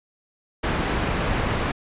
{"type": "low-pass noise", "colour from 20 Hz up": "pink", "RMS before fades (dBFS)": -24, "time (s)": [0.63, 1.72], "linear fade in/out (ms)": 10, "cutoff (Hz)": 2500, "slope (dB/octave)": 12, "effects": ["resampled to 8000 Hz"]}